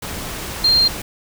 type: tone in noise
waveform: sine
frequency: 4190 Hz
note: C8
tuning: 2 cents sharp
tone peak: -11 dBFS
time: 0.64-0.88 s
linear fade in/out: 5 ms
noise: pink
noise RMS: -28 dBFS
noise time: 0.02-1.02 s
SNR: +14 dB
effects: none